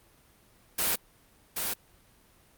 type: noise with echo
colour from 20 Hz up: white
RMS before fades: -27 dBFS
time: 0.78-0.96 s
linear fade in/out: 10 ms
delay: 780 ms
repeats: 1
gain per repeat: -4 dB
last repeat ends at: 1.74 s
effects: pink hiss -61 dBFS RMS until 2.57 s + Opus 32 kbps